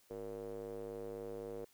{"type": "tone with band-pass filter", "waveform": "square", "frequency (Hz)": 51.91, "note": "G#1", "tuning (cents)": 0, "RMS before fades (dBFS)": -45, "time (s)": [0.1, 1.65], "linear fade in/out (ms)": 5, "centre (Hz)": 460, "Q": 4.5, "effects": ["white hiss -69 dBFS RMS until 1.73 s"]}